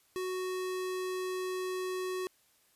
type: tone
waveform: square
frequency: 370 Hz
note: F#4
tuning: in tune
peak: -34 dBFS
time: 0.16-2.27 s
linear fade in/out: 0 ms
effects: white hiss -68 dBFS RMS until 2.75 s + resampled to 32000 Hz